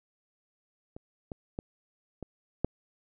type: clicks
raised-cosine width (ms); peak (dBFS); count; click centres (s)
2; -29 / -24 / -21 / -25 / -12; 5; 0.965 / 1.318 / 1.589 / 2.227 / 2.646
effects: none